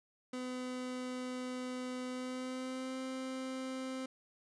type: tone with pitch glide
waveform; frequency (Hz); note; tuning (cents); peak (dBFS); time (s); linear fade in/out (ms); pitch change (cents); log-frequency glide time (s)
30% pulse; 252.7 to 261; B3 to C4; +40 to -4; -36; 0.33-4.06; 5; +56; 2.08-2.98
effects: resampled to 22050 Hz